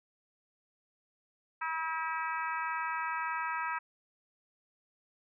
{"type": "harmonic tone with a mistuned harmonic", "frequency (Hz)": 321.7, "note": "E4", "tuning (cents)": -42, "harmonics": [3, 4, 5, 6, 7, 8], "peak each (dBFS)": [-36, -37, -39, -43, -45, -46], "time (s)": [1.61, 3.79], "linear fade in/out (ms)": 10, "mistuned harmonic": 7, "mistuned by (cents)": 39, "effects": []}